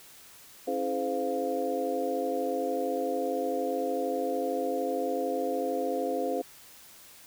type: tone cluster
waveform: sine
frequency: 272.4 / 325.7 / 423.1 / 514 / 700 Hz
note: C#4 / E4 / G#4 / C5 / F5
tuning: -30 / -21 / +32 / -31 / +4 cents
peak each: -35 / -37 / -34 / -31 / -34 dBFS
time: 0.67-6.42 s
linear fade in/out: 10 ms
effects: white hiss -52 dBFS RMS until 7.26 s